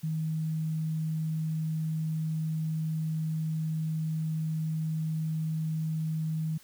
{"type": "tone", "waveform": "sine", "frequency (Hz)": 158.2, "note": "D#3", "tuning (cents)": 29, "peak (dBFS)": -28, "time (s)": [0.03, 6.58], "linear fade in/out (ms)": 10, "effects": ["white hiss -57 dBFS RMS until 6.63 s"]}